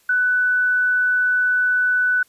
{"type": "tone", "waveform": "sine", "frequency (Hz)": 1492, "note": "F#6", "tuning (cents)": 14, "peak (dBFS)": -15, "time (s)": [0.09, 2.23], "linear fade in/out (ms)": 5, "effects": ["white hiss -58 dBFS RMS until 2.28 s", "resampled to 32000 Hz"]}